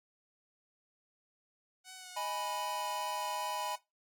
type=tone with vibrato; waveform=5% pulse; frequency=740 Hz; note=F#5; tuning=in tune; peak=-35 dBFS; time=1.84-3.79 s; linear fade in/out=50 ms; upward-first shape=sine; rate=2.6 Hz; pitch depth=22 cents each way
type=chord; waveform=square; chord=G# minor; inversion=second; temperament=equal; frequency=622.3 / 830.6 / 987.8 Hz; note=D#5 / G#5 / B5; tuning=0 / 0 / 0 cents; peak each=-44 / -40 / -38 dBFS; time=2.16-3.76 s; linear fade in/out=10 ms
effects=noise-tail reverb RT60 0.2 s tail -19 dB re dry + MP3 96 kbps